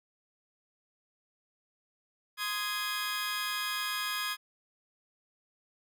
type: chord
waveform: 20% pulse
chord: Ab major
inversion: first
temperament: just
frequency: 1038.3 / 1245.9 / 1661.2 Hz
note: C6 / Eb6 / Ab6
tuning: -14 / +2 / 0 cents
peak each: -34 / -32 / -30 dBFS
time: 2.37-4.37 s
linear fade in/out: 50 ms
effects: none